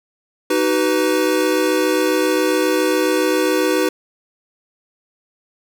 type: chord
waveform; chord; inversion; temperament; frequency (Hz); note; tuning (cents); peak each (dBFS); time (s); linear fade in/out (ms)
square; B major; first; equal with one note detuned; 311.1 / 378.4 / 493.9; D#4 / F#4 / B4; 0 / +39 / 0; -20; 0.5-3.89; 5
effects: none